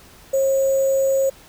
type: tone with sample-and-hold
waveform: sine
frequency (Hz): 540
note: C#5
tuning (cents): -45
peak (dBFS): -15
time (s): 0.33-1.3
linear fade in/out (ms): 10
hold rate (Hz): 7350
effects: pink hiss -47 dBFS RMS until 1.48 s